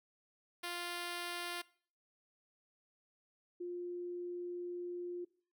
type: tone pair in turn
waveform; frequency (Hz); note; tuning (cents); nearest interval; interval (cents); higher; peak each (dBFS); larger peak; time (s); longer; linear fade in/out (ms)
5% pulse / sine; 349.2 / 352.6; F4 / F4; 0 / +17; unison; 17; second; -28 / -39; first; 0.63-1.62 / 3.6-5.25; second; 10
effects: noise-tail reverb RT60 0.5 s tail -22 dB re dry